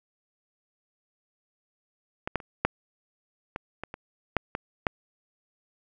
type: clicks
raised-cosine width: 0.5 ms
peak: -15 / -10 / -28 / -6 / -17 / -19 / -22 / -7 / -15 / -8 dBFS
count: 10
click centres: 2.275 / 2.357 / 2.402 / 2.65 / 3.561 / 3.836 / 3.941 / 4.367 / 4.551 / 4.868 s
effects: none